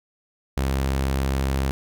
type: tone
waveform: sawtooth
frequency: 67.2 Hz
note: C2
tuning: 47 cents sharp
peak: -17 dBFS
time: 0.57-1.71 s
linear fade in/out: 0 ms
effects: none